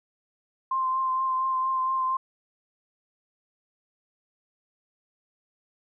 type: tone with vibrato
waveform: sine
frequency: 1046.5 Hz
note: C6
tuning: in tune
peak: -23 dBFS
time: 0.71-2.17 s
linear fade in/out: 5 ms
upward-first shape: triangle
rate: 4.3 Hz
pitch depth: 21 cents each way
effects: none